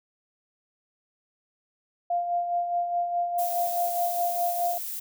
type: tone with tremolo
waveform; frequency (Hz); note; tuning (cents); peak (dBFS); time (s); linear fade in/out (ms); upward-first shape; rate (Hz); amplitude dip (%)
sine; 698.5; F5; 0; -22; 2.1-4.78; 5; sine; 4.8; 50
type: noise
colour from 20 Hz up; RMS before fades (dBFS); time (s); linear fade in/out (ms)
violet; -34; 3.38-5; 10
effects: none